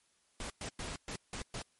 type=noise bursts at uneven times; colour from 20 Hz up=pink; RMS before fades=-41 dBFS; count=6; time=0.4-0.5 / 0.61-0.69 / 0.79-0.96 / 1.08-1.16 / 1.33-1.42 / 1.54-1.62 s; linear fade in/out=2 ms; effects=white hiss -72 dBFS RMS until 1.79 s + MP3 48 kbps